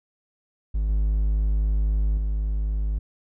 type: tone with level steps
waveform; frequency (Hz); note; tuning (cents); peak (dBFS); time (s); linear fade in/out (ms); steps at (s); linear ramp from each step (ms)
triangle; 51.91; G#1; 0; -19 / -17 / -20; 0.74-2.99; 10; 0.89 / 2.17; 2
effects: none